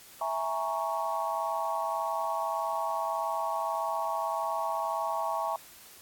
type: chord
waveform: sine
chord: A# half-diminished seventh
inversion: second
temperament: equal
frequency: 659.3 / 830.6 / 932.3 / 1108.7 Hz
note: E5 / G#5 / A#5 / C#6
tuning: 0 / 0 / 0 / 0 cents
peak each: -34 dBFS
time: 0.21-5.56 s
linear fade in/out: 2 ms
effects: white hiss -52 dBFS RMS until 6.01 s + AAC 64 kbps